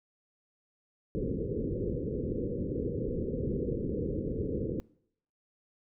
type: low-pass noise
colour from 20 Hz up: white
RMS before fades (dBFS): -33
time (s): 1.15-4.8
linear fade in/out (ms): 0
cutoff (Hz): 510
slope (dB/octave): 96
effects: noise-tail reverb RT60 0.7 s tail -24 dB re dry